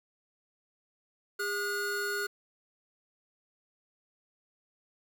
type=tone pair together; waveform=square; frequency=405.3 / 1444.3 Hz; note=G#4 / F#6; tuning=-42 / -42 cents; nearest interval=octave + minor seventh; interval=2200 cents; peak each=-36 / -33 dBFS; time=1.39-2.27 s; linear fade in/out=10 ms; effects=9-bit